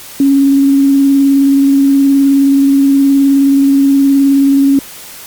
sine tone with vibrato, 276.1 Hz, C#4, 7 cents flat, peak -5 dBFS, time 0.2-4.79 s, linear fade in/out 2 ms, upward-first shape square, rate 19 Hz, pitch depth 14 cents each way, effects white hiss -31 dBFS RMS until 5.26 s + Opus 48 kbps

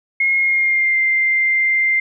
sine tone with pitch glide, 2154 to 2093 Hz, C7 to C7, +50 to 0 cents, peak -13 dBFS, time 0.2-2 s, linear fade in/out 5 ms, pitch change -50 cents, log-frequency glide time 0.38-0.98 s, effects none

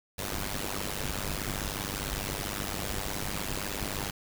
pink noise with amplitude modulation, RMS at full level -30 dBFS, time 0.18-4.11 s, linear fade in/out 10 ms, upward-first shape sine, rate 99.6 Hz, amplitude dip 95%, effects none

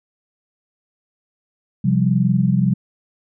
sine chord, C suspended fourth, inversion none, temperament equal, 130.81 / 174.61 / 196 Hz, C3 / F3 / G3, 0 / 0 / 0 cents, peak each -18 dBFS, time 1.84-2.74 s, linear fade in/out 10 ms, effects none

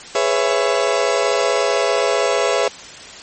35% pulse chord, C# minor seventh, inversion second, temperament just, 415.8 / 498.9 / 554.4 / 665.2 Hz, G#4 / B4 / C#5 / E5, +2 / +17 / 0 / +16 cents, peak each -19 dBFS, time 0.15-2.68 s, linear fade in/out 2 ms, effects white hiss -36 dBFS RMS until 3.22 s + MP3 32 kbps

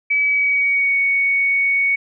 sine tone with pitch glide, 2288 to 2228 Hz, D7 to C#7, -46 to +8 cents, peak -14 dBFS, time 0.1-1.96 s, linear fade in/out 10 ms, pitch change -46 cents, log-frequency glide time 0.21-0.98 s, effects none

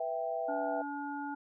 sine chord, E minor, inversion second, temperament equal, 493.9 / 659.3 / 784 Hz, B4 / E5 / G5, 0 / 0 / 0 cents, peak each -40 / -34 / -38 dBFS, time 0-0.82 s, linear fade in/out 5 ms
harmonic tone, 286.3 Hz, D4, 44 cents flat, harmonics 1 / 3 / 5, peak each -39 / -39 / -44 dBFS, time 0.48-1.35 s, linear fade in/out 10 ms
effects none

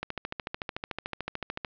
click train, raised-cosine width 0.3 ms, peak -16 dBFS, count 23, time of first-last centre 0.03-1.648 s, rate 13.6 Hz, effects low-pass 4000 Hz 12 dB/octave

